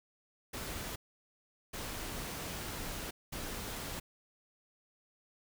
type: noise bursts at uneven times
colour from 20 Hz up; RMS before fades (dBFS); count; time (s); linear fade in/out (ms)
pink; -41; 3; 0.53-0.96 / 1.73-3.11 / 3.32-4; 10
effects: none